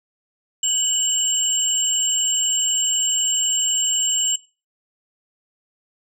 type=tone pair together; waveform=sine; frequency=2960 / 7504 Hz; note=F#7 / A#8; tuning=0 / +11 cents; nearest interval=octave + major third; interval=1611 cents; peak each=-21 / -18 dBFS; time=0.63-4.36 s; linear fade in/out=5 ms; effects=noise-tail reverb RT60 0.3 s tail -20 dB re dry + tanh soft clip ceiling -13 dBFS